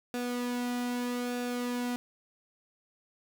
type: tone with flanger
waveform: sawtooth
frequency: 244.7 Hz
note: B3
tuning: 16 cents flat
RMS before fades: -33 dBFS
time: 0.14-1.96 s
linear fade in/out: 0 ms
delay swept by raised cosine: 0.96 to 1.83 ms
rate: 0.8 Hz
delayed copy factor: -0.5
effects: none